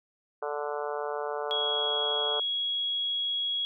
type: harmonic tone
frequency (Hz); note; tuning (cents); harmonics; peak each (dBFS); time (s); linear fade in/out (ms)
146.83; D3; 0; 3 / 4 / 5 / 6 / 7 / 8 / 9 / 10; -34 / -36 / -38 / -40 / -41 / -42 / -43 / -44; 0.42-2.4; 5
type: tone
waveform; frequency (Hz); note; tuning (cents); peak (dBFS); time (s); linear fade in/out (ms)
sine; 3322; G#7; 0; -27; 1.51-3.65; 0
effects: none